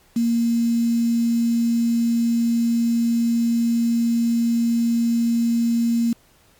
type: tone with quantisation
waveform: sine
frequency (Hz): 233.1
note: A#3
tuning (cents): 0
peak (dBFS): -16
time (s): 0.16-6.13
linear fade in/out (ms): 5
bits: 6
effects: pink hiss -56 dBFS RMS until 6.59 s + MP3 96 kbps